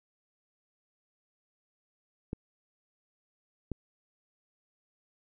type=clicks; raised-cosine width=3 ms; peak=-21 dBFS; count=2; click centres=2.331 / 3.717 s; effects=none